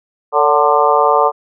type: harmonic tone with a mistuned harmonic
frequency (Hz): 149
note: D3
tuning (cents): +25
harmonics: 3 / 4 / 5 / 6 / 7 / 8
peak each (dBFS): -16 / -16 / -16 / -16 / -16 / -16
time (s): 0.32-1.32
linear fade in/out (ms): 50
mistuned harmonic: 4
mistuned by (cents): -74
effects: none